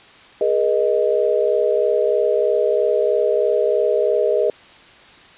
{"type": "chord", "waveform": "sine", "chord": "Ab suspended second", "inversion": "none", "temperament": "equal with one note detuned", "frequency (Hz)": [415.3, 478.4, 622.3], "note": ["Ab4", "Bb4", "Eb5"], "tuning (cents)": [0, 45, 0], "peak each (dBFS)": -19, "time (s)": [0.41, 4.5], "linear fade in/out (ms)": 2, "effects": ["white hiss -45 dBFS RMS until 5.37 s", "resampled to 8000 Hz"]}